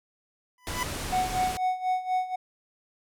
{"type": "tone with exponential growth", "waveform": "25% pulse", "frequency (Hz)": 996, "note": "B5", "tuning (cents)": 14, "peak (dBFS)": -21, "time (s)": [0.58, 0.83], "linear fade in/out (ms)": 2, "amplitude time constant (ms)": 54}
{"type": "low-pass noise", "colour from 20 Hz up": "pink", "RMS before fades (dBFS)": -34, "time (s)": [0.67, 1.57], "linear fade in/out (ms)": 0, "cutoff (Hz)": 12000, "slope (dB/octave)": 24}
{"type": "tone with tremolo", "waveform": "triangle", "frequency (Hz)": 740, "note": "F#5", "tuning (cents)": 0, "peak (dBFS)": -20, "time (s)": [1.12, 2.36], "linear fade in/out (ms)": 10, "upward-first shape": "sine", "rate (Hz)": 4.1, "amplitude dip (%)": 80}
{"effects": []}